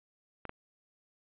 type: clicks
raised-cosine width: 0.5 ms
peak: -25 dBFS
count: 2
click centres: 0.453 / 0.494 s
effects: resampled to 8000 Hz